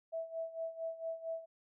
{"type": "tone with tremolo", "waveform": "sine", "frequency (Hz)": 655, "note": "E5", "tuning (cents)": -11, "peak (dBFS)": -35, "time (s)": [0.12, 1.46], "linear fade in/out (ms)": 20, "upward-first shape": "sine", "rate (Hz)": 4.4, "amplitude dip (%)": 80, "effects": []}